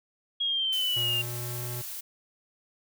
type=exponential sweep; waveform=sine; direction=down; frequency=3301 to 2780 Hz; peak=-25 dBFS; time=0.4-1.22 s; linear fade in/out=10 ms
type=noise; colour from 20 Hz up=blue; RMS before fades=-38 dBFS; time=0.72-2.01 s; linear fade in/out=10 ms
type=tone with pitch glide; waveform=square; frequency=119.2 to 121.92 Hz; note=A#2 to B2; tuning=+39 to -22 cents; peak=-35 dBFS; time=0.96-1.82 s; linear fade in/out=10 ms; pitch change=+39 cents; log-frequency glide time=1.07-1.67 s
effects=none